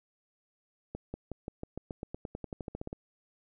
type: accelerating click train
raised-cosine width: 2 ms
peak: -24 dBFS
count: 19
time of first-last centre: 0.95-2.929 s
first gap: 190 ms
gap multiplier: 0.93
effects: none